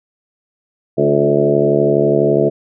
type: harmonic tone with a mistuned harmonic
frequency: 72.1 Hz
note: D2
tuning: 31 cents flat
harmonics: 2 / 3 / 4 / 5 / 6 / 7 / 8 / 9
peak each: -20 / -21 / -22 / -16 / -16 / -22 / -21 / -18 dBFS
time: 0.97-2.5 s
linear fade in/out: 20 ms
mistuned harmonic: 5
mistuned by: -24 cents
effects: none